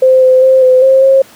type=tone with pitch steps; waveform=sine; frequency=519 / 515 / 524 / 512 / 531 / 537 Hz; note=C5 / C5 / C5 / C5 / C5 / C5; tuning=-14 / -28 / +2 / -38 / +25 / +45 cents; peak=-3 dBFS; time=0.02-1.22 s; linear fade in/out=5 ms; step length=200 ms; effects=pink hiss -39 dBFS RMS until 1.35 s + high-pass 150 Hz 12 dB/octave